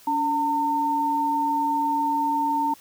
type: tone pair together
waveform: sine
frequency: 285.7 / 907 Hz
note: D4 / A#5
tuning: -48 / -48 cents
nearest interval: octave + minor sixth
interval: 2000 cents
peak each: -28 / -21 dBFS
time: 0.07-2.74 s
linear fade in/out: 5 ms
effects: white hiss -51 dBFS RMS until 2.8 s